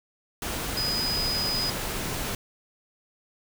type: tone in noise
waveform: sine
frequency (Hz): 4978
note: D#8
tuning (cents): 0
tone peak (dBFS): -26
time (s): 0.77-1.7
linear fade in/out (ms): 2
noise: pink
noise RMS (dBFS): -31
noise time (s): 0.42-2.35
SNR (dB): +2
effects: none